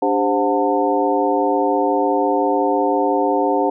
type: tone cluster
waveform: sine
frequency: 293.2 / 399 / 521 / 727 / 895 Hz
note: D4 / G4 / C5 / F#5 / A5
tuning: -3 / +31 / -7 / -31 / +29 cents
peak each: -21 dBFS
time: 0.02-3.7 s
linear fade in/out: 5 ms
effects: none